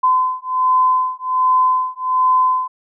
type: beating tone pair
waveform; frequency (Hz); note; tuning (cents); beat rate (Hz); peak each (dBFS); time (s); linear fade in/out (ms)
sine; 1021 / 1022.3; C6 / C6; -43 / -41; 1.3; -16; 0.03-2.68; 10
effects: none